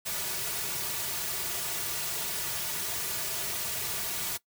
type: noise with comb filter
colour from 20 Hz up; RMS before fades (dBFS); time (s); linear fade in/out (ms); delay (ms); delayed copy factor
white; -33; 0.05-4.38; 20; 3.8; -0.8
effects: noise-tail reverb RT60 0.1 s tail -20 dB re dry